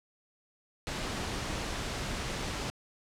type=noise; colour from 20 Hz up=pink; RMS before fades=-35 dBFS; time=0.87-2.7 s; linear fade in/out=0 ms; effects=low-pass 7000 Hz 12 dB/octave